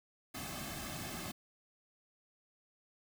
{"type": "noise with comb filter", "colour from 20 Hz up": "pink", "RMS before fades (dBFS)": -43, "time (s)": [0.34, 1.32], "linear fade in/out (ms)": 10, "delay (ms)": 2.1, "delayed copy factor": -0.8, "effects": []}